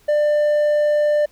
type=tone with hard clipping; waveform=sine; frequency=595 Hz; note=D5; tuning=22 cents sharp; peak=-15 dBFS; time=0.08-1.26 s; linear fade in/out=10 ms; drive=3 dB; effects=pink hiss -55 dBFS RMS until 1.31 s